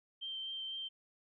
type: tone with vibrato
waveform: sine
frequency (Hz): 3136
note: G7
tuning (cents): 0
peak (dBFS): -39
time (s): 0.21-0.89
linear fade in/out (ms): 20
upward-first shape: triangle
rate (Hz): 4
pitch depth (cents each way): 14
effects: none